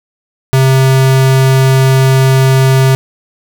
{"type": "tone", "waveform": "square", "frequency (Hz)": 132.6, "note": "C3", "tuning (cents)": 23, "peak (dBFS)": -6, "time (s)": [0.53, 2.95], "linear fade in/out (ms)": 0, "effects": []}